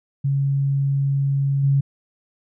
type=tone with level steps; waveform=sine; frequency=138.59 Hz; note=C#3; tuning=in tune; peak=-17 / -14 dBFS; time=0.24-1.81 s; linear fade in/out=10 ms; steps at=1.63 s; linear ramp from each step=10 ms; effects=none